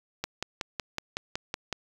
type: click train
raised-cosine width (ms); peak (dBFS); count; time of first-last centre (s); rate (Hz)
0.2; -13; 9; 0.24-1.727; 5.38
effects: 7-bit